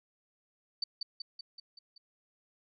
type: tone with echo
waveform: sine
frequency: 4577 Hz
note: D8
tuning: 45 cents flat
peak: -29 dBFS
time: 0.82-0.84 s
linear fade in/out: 5 ms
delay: 190 ms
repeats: 6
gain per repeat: -4 dB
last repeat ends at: 1.98 s
effects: none